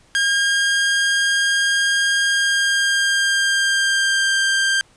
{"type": "tone with pitch glide", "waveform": "sawtooth", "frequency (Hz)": [1616, 1584.6], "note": ["G#6", "G6"], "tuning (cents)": [-48, 18], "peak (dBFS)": -12, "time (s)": [0.15, 4.81], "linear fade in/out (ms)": 0, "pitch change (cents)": -34, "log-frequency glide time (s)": [2.23, 4.36], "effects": ["pink hiss -54 dBFS RMS until 4.96 s", "resampled to 22050 Hz"]}